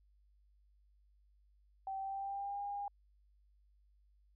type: tone with pitch glide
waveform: sine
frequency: 774 to 809.2 Hz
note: G5 to G#5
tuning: -22 to -45 cents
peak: -38 dBFS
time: 1.87-2.88 s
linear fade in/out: 2 ms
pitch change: +77 cents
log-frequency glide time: 1.98-2.62 s
effects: added 50 Hz sine -66 dBFS peak until 4.35 s